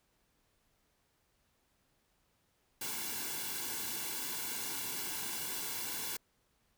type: noise with comb filter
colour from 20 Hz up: white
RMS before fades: -39 dBFS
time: 2.81-6.17 s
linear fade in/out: 5 ms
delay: 1.6 ms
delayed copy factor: -0.7
effects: pink hiss -75 dBFS RMS until 6.77 s